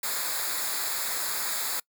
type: noise with comb filter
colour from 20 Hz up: white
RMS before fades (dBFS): -30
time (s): 0.03-1.8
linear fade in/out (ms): 5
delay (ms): 0.34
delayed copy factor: -0.8
effects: noise-tail reverb RT60 0.1 s tail -25 dB re dry